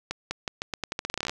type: accelerating click train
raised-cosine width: 0.2 ms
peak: -12 dBFS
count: 18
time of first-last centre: 0.11-1.295 s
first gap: 200 ms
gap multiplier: 0.84
effects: none